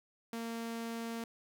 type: tone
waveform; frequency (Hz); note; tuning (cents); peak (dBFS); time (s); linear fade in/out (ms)
sawtooth; 229.9; A#3; -24; -34; 0.33-1.24; 2
effects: none